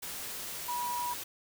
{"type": "tone in noise", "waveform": "sine", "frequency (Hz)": 971, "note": "B5", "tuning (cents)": -30, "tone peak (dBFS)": -32, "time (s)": [0.68, 1.14], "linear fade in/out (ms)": 10, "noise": "white", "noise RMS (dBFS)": -40, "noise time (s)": [0.02, 1.24], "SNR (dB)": 5, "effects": []}